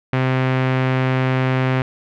sawtooth tone with low-pass filter, 130 Hz, C3, 11 cents flat, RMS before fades -18 dBFS, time 0.13-1.82 s, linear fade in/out 2 ms, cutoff 2300 Hz, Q 1.6, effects none

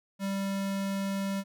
square tone, 196 Hz, G3, in tune, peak -30 dBFS, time 0.19-1.44 s, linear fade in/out 50 ms, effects none

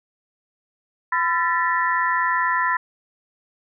sine tone cluster, 1007 / 1355 / 1764 / 1948 Hz, B5 / E6 / A6 / B6, +33 / +47 / +4 / -24 cents, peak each -21 / -26 / -23 / -28 dBFS, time 1.12-2.77 s, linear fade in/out 5 ms, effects none

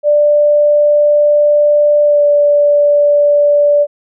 sine tone with pitch glide, 590 to 582.9 Hz, D5 to D5, +8 to -13 cents, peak -6 dBFS, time 0.03-3.87 s, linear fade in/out 50 ms, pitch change -21 cents, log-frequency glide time 2.03-2.23 s, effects none

